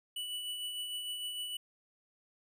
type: tone with tremolo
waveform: square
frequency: 2960 Hz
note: F#7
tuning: in tune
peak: -36 dBFS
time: 0.16-1.57 s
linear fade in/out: 5 ms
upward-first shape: triangle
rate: 6.6 Hz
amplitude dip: 40%
effects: none